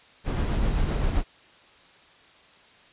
brown noise with tremolo, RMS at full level -23 dBFS, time 0.24-1.24 s, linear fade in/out 50 ms, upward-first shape sine, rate 7.7 Hz, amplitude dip 30%, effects white hiss -54 dBFS RMS until 2.92 s + resampled to 8000 Hz

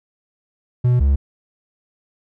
triangle tone pair in turn, 123.47 / 69.3 Hz, B2 / C#2, 0 / 0 cents, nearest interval minor seventh, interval 1000 cents, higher first, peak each -10 dBFS, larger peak neither, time 0.84-1 / 1-1.16 s, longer neither, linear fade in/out 10 ms, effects none

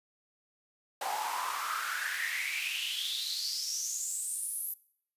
pink noise with high-pass filter sweep, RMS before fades -35 dBFS, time 1.01-4.74 s, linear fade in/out 5 ms, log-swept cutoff 740 to 12000 Hz, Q 8, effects noise-tail reverb RT60 0.6 s tail -21 dB re dry + resampled to 32000 Hz

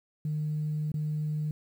sine tone with dropouts, 152.1 Hz, D#3, 39 cents flat, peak -27 dBFS, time 0.25-1.51 s, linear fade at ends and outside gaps 2 ms, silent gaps 0.918-0.941 s, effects tanh soft clip ceiling -24 dBFS + 10-bit

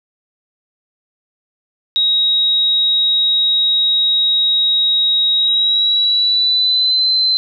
sine tone with pitch glide, 3800 to 4073 Hz, A#7 to C8, +33 to -47 cents, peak -11 dBFS, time 1.96-7.37 s, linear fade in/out 0 ms, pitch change +120 cents, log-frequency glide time 5.35-7.09 s, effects none

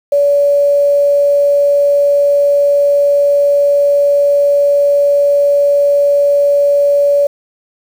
sine tone with quantisation, 571 Hz, D5, 49 cents flat, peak -7 dBFS, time 0.12-7.27 s, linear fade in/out 5 ms, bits 6, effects none

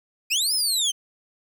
25% pulse linear two-way sweep, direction up then down, 2400 to 5270 to 3037 Hz, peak -16 dBFS, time 0.3-0.92 s, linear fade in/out 20 ms, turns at 0.54 s, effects none

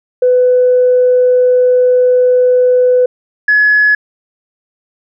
sine tone pair in turn, 500 / 1696.4 Hz, B4 / G#6, +21 / +36 cents, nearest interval octave + major sixth, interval 2115 cents, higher second, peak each -5 dBFS, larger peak neither, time 0.22-3.06 / 3.48-3.95 s, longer first, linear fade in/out 5 ms, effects tanh soft clip ceiling -1 dBFS

